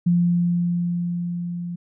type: tone with level ramp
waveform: sine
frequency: 174 Hz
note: F3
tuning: 6 cents flat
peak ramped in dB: -14 to -27 dBFS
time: 0.06-1.76 s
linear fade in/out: 10 ms
effects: none